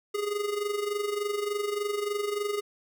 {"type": "tone with amplitude modulation", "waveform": "square", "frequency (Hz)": 412.4, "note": "G#4", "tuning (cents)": -12, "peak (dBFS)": -26, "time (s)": [0.14, 2.61], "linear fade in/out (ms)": 10, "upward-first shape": "sine", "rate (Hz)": 23.4, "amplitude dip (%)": 65, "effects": []}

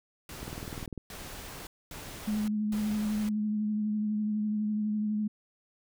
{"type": "noise bursts", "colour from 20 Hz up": "pink", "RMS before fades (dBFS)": -43, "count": 4, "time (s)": [0.29, 3.29], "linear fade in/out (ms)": 2, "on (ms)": 570, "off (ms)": 240}
{"type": "click train", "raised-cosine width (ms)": 3, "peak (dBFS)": -26, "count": 12, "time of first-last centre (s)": [0.43, 0.977], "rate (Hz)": 20.1}
{"type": "tone with vibrato", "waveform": "sine", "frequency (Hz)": 211.9, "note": "G#3", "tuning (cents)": 35, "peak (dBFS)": -27, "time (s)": [2.27, 5.28], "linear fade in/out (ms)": 10, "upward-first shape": "triangle", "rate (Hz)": 12, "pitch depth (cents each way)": 27}
{"effects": []}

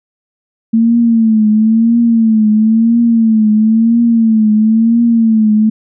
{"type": "tone with vibrato", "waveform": "sine", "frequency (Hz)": 223.9, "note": "A3", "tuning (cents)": 30, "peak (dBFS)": -6, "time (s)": [0.73, 5.7], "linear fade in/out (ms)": 10, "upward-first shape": "triangle", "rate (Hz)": 0.99, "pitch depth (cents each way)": 95, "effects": []}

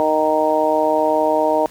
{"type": "harmonic tone", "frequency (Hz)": 155.1, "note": "D#3", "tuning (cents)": -5, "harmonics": [2, 3, 4, 5, 6], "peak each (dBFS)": [-23, -22, -17, -23, -20], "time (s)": [0, 1.66], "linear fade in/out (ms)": 0, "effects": ["pink hiss -44 dBFS RMS until 1.7 s", "high-pass 60 Hz 12 dB/octave"]}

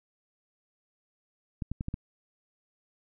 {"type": "clicks", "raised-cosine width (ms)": 5, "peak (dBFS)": -20, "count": 5, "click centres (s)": [1.622, 1.716, 1.809, 1.884, 1.941], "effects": []}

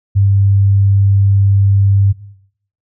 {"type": "tone", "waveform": "sine", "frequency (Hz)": 99, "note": "G2", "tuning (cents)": 18, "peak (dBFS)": -7, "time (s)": [0.15, 2.13], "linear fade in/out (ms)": 20, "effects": ["noise-tail reverb RT60 0.7 s tail -18 dB re dry"]}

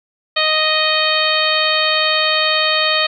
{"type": "harmonic tone", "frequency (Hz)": 622.3, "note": "D#5", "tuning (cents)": 0, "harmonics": [1, 2, 3, 4, 5, 6, 7], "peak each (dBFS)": [-21, -21, -21, -21, -21, -21, -21], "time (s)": [0.36, 3.07], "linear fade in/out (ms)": 10, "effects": []}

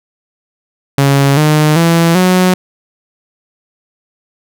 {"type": "tone with pitch steps", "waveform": "sawtooth", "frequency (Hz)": [139, 152.46, 167.22, 183.41], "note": ["C#3", "D#3", "E3", "F#3"], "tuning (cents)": [5, -35, 25, -15], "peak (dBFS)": -3, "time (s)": [0.98, 2.54], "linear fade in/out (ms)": 2, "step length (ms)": 390, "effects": []}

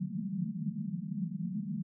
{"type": "band-pass noise", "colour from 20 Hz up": "white", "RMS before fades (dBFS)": -36, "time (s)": [0, 1.83], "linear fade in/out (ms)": 20, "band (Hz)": [150, 220], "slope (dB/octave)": 96, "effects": []}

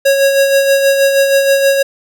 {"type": "tone with tremolo", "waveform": "square", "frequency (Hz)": 550, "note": "C#5", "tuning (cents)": -14, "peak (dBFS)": -7, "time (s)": [0.05, 1.83], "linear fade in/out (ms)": 10, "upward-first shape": "sine", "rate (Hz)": 6.3, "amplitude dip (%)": 45, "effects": []}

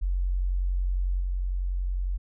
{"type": "tone with level steps", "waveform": "sine", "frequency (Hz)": 45.48, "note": "F#1", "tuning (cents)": -29, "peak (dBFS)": [-23, -25], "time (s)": [0.01, 2.18], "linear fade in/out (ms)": 20, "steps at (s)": 1.2, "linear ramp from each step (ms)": 5, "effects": []}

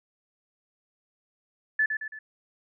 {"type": "tone with echo", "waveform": "sine", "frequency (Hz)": 1738, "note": "A6", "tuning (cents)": -22, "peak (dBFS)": -20, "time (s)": [1.79, 1.86], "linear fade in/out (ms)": 5, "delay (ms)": 110, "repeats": 3, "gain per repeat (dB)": -6, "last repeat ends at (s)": 2.19, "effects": []}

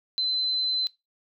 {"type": "tone", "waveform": "sine", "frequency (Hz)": 4055, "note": "B7", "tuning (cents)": 45, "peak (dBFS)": -23, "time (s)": [0.18, 0.87], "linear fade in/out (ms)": 0, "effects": ["noise-tail reverb RT60 0.2 s tail -20 dB re dry"]}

